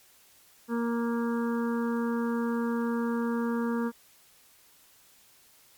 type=harmonic tone; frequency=234 Hz; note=A#3; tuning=7 cents sharp; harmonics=1 / 2 / 4 / 5 / 6 / 7; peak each=-27 / -33 / -39 / -41 / -43 / -44 dBFS; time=0.68-3.92 s; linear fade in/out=50 ms; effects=white hiss -59 dBFS RMS until 5.77 s + MP3 96 kbps